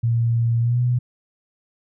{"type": "tone with pitch glide", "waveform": "sine", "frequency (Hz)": [116.54, 123.04], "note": ["A#2", "B2"], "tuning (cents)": [0, -6], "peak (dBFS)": -16, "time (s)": [0.03, 0.99], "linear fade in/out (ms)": 10, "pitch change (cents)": 94, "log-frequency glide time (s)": [0.6, 0.8], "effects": []}